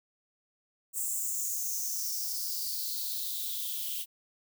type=noise with high-pass filter sweep; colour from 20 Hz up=violet; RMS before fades=-34 dBFS; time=0.93-4.06 s; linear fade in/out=50 ms; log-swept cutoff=8000 to 3000 Hz; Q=5.8; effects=none